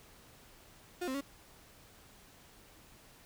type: tone with pitch steps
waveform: 35% pulse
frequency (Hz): 356.3 / 261.9 / 279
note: F4 / C4 / C#4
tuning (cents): +35 / +2 / +11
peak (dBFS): -33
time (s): 1.01-1.211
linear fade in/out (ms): 10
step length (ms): 67
effects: pink hiss -59 dBFS RMS until 3.25 s